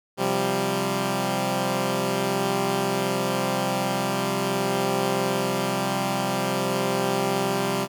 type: chord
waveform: 10% pulse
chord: C suspended fourth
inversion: none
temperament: equal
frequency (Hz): 130.81 / 174.61 / 196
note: C3 / F3 / G3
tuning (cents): 0 / 0 / 0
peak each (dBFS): -20 / -21 / -17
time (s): 0.17-7.88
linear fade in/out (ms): 50
effects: none